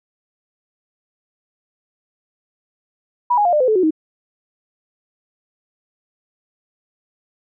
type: tone with pitch steps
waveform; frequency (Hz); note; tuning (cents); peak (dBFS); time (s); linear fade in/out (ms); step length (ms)
sine; 974 / 828.5 / 704.8 / 599.6 / 510 / 433.9 / 369.1 / 314; B5 / G#5 / F5 / D5 / C5 / A4 / F#4 / D#4; -24 / -4 / +16 / +36 / -44 / -24 / -4 / +16; -12; 3.3-3.908; 10; 76
effects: none